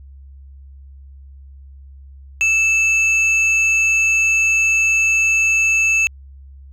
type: tone pair together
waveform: sine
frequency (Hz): 2637 / 6616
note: E7 / G#8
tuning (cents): 0 / -8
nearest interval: octave + major third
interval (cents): 1592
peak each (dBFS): -12 / -22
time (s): 2.41-6.07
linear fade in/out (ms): 0
effects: tanh soft clip ceiling -7 dBFS + added 68 Hz sine -37 dBFS peak until 6.72 s